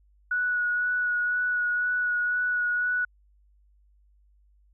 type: tone with vibrato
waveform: sine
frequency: 1466 Hz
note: F#6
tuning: 16 cents flat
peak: -23 dBFS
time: 0.31-3.05 s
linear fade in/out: 5 ms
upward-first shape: sine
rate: 2 Hz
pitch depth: 14 cents each way
effects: added 50 Hz sine -58 dBFS peak until 4.73 s